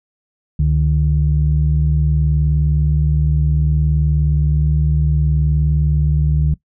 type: tone pair together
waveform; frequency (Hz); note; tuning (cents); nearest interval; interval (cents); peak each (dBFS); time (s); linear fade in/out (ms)
sine; 70.8 / 150.17; C#2 / D3; +37 / +39; octave + minor second; 1302; -14; 0.59-6.54; 5
effects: noise-tail reverb RT60 0.1 s tail -20 dB re dry + tanh soft clip ceiling -5 dBFS